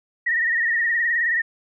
sine tone with vibrato, 1865 Hz, A#6, in tune, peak -18 dBFS, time 0.26-1.42 s, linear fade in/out 10 ms, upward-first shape triangle, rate 19 Hz, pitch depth 80 cents each way, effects none

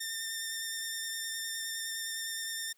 10% pulse tone with vibrato, 1806 Hz, A6, 45 cents sharp, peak -26 dBFS, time 0-2.73 s, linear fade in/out 10 ms, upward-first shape square, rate 9.7 Hz, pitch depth 12 cents each way, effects white hiss -70 dBFS RMS until 2.77 s + high-pass 200 Hz 12 dB/octave

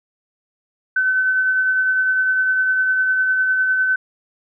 sine tone with tremolo, 1520 Hz, F#6, 46 cents sharp, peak -13 dBFS, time 0.96-3.96 s, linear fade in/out 5 ms, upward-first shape triangle, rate 9.9 Hz, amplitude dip 35%, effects none

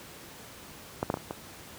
clicks, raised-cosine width 1 ms, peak -13 / -12 / -14 / -24 / -19 dBFS, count 5, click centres 1.029 / 1.101 / 1.141 / 1.172 / 1.309 s, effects pink hiss -47 dBFS RMS until 1.78 s + high-pass 80 Hz 12 dB/octave

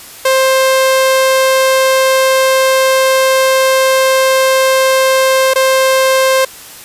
sawtooth tone with dropouts, 527 Hz, C5, 12 cents sharp, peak -4 dBFS, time 0.25-6.45 s, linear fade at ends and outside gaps 5 ms, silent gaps 5.537-5.557 s, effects white hiss -33 dBFS RMS until 6.84 s + resampled to 32000 Hz

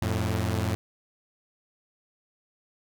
sawtooth tone pair together, 89.1 / 110.22 Hz, F2 / A2, +35 / +3 cents, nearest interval major third, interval 368 cents, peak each -24 dBFS, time 0.02-0.75 s, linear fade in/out 0 ms, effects none

